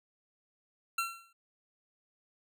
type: tone with exponential decay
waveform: 25% pulse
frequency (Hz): 1358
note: F6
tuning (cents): -49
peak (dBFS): -24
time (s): 0.98-1.33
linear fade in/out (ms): 5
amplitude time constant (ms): 74
effects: none